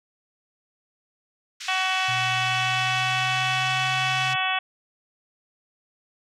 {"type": "band-pass noise", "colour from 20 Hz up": "white", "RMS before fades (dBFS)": -36, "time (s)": [1.6, 4.34], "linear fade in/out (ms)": 10, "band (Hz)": [1600, 6000], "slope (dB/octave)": 24}
{"type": "harmonic tone", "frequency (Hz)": 375, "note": "F#4", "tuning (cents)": 23, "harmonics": [2, 3, 4, 5, 6, 7, 8, 9], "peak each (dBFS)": [-28, -30, -31, -32, -32, -28, -33, -32], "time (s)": [1.68, 4.59], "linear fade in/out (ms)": 5}
{"type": "tone with pitch glide", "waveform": "sine", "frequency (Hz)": [122.1, 130.86], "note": ["B2", "C3"], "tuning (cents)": [-19, 1], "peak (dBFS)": -32, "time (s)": [2.08, 4.36], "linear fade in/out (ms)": 10, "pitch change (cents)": 120, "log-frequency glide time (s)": [2.36, 3.85]}
{"effects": []}